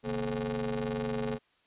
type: ring-modulated tone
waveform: 30% pulse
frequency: 98 Hz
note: G2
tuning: in tune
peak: -25 dBFS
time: 0.03-1.39 s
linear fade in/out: 50 ms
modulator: 332 Hz
effects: white hiss -68 dBFS RMS until 1.66 s + resampled to 8000 Hz